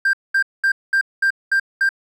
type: tone bursts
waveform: triangle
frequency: 1584 Hz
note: G6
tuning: 18 cents sharp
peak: -11 dBFS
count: 7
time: 0.05-1.891 s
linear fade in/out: 5 ms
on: 83 ms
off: 210 ms
effects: tanh soft clip ceiling -7 dBFS